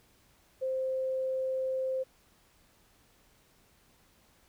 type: tone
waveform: sine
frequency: 523 Hz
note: C5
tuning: 1 cent flat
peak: -29 dBFS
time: 0.61-2.04 s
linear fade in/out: 20 ms
effects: pink hiss -65 dBFS RMS until 4.48 s